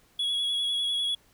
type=tone with vibrato; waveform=triangle; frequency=3355 Hz; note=G#7; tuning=17 cents sharp; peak=-24 dBFS; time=0.19-1.15 s; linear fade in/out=5 ms; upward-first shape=triangle; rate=10 Hz; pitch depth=27 cents each way; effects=pink hiss -62 dBFS RMS until 1.33 s